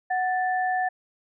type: tone pair together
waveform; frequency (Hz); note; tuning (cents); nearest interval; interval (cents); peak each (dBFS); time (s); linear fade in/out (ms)
sine; 740 / 1761.7; F#5 / A6; 0 / +2; octave + minor third; 1502; -23 / -29; 0.1-0.89; 10
effects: none